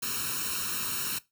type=noise with comb filter; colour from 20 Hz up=white; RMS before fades=-32 dBFS; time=0.02-1.19 s; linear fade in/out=10 ms; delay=0.73 ms; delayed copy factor=+1; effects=noise-tail reverb RT60 0.2 s tail -19 dB re dry + high-pass 80 Hz 12 dB/octave